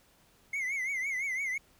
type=tone with vibrato; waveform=triangle; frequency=2123 Hz; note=C7; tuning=25 cents sharp; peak=-29 dBFS; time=0.53-1.58 s; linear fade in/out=5 ms; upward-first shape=triangle; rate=5.9 Hz; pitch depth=130 cents each way; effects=pink hiss -64 dBFS RMS until 1.79 s